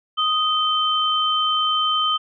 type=tone pair together; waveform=sine; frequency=1246 / 3095 Hz; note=D#6 / G7; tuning=+2 / -23 cents; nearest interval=octave + major third; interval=1575 cents; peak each=-20 dBFS; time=0.17-2.18 s; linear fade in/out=20 ms; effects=none